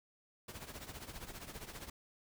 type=noise with tremolo; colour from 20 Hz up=pink; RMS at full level=-45 dBFS; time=0.48-1.9 s; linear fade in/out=5 ms; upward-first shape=triangle; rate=15 Hz; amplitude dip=80%; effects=none